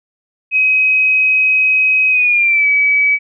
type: tone with pitch glide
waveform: sine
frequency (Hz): 2533 to 2283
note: D#7 to D7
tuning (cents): +30 to -50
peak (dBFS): -9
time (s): 0.51-3.19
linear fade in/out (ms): 50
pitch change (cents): -180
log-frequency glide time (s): 2.1-2.67
effects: none